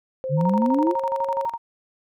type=tone with pitch glide; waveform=sine; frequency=523.3 to 545.2 Hz; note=C5 to C#5; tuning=0 to -29 cents; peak=-25 dBFS; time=0.24-1.45 s; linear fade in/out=0 ms; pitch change=+71 cents; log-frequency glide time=0.58-1.27 s
type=exponential sweep; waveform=sine; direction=up; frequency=138.59 to 368.6 Hz; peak=-18 dBFS; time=0.29-0.95 s; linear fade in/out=50 ms
type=tone with tremolo; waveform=sine; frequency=930 Hz; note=A#5; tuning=4 cents flat; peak=-21 dBFS; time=0.37-1.58 s; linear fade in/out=50 ms; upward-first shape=square; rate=12 Hz; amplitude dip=80%
effects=none